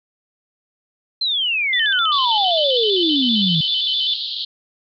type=exponential sweep; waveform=sine; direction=down; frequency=4186 to 153.1 Hz; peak=-17 dBFS; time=1.21-3.61 s; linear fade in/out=5 ms
type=tone with vibrato; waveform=sine; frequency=3263 Hz; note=G#7; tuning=31 cents flat; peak=-18 dBFS; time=1.73-4.14 s; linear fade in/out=2 ms; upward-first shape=square; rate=7.7 Hz; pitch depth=120 cents each way
type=band-pass noise; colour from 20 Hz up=white; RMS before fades=-26 dBFS; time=2.12-4.45 s; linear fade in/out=5 ms; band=3100 to 4500 Hz; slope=96 dB/octave
effects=none